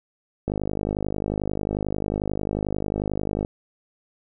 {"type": "click train", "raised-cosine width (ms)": 2, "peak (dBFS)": -12, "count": 153, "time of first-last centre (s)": [0.48, 3.449], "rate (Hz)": 51.2, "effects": []}